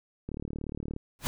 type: click train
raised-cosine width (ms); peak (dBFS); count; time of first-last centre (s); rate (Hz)
3; -23; 26; 0.29-0.964; 37.1
type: noise with exponential growth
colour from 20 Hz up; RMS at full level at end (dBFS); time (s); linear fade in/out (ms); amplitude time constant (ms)
pink; -26; 1.19-1.27; 0; 17
effects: none